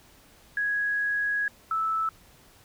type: tone pair in turn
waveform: sine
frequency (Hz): 1663 / 1312.3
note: G#6 / E6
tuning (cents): +2 / -8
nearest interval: major third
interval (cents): 410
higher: first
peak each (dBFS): -24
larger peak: neither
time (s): 0.57-1.48 / 1.71-2.09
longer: first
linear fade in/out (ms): 2
effects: pink hiss -56 dBFS RMS until 2.64 s